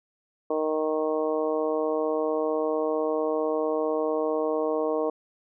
harmonic tone, 155.56 Hz, D#3, in tune, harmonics 2 / 3 / 4 / 5 / 6 / 7, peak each -31 / -26 / -29 / -37 / -38 / -36 dBFS, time 0.5-5.1 s, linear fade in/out 5 ms, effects none

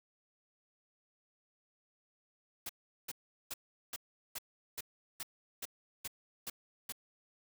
white noise bursts, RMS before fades -41 dBFS, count 11, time 2.66-6.923 s, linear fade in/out 5 ms, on 33 ms, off 390 ms, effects none

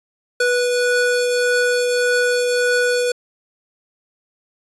square tone pair together, 490.9 / 1471 Hz, B4 / F#6, -10 / -11 cents, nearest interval octave + perfect fifth, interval 1899 cents, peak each -17 / -22 dBFS, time 0.4-3.12 s, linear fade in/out 5 ms, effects resampled to 24000 Hz

